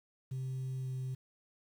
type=tone with pitch glide; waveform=sine; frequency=130.81 to 129.83 Hz; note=C3 to C3; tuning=0 to -13 cents; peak=-33 dBFS; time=0.31-1.15 s; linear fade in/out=10 ms; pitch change=-13 cents; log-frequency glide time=0.8-0.88 s; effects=tanh soft clip ceiling -34 dBFS + 10-bit